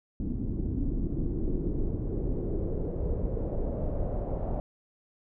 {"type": "noise with low-pass filter sweep", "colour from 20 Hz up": "brown", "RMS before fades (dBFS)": -30, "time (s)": [0.2, 4.6], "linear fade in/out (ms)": 0, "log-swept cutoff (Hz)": [260, 670], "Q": 2.9, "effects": []}